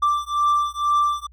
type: beating tone pair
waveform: triangle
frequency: 1174.7 / 1176.8 Hz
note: D6 / D6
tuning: 0 / +3 cents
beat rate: 2.1 Hz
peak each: -19 dBFS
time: 0.02-1.27 s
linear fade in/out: 10 ms
effects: added 60 Hz sine -46 dBFS peak until 1.32 s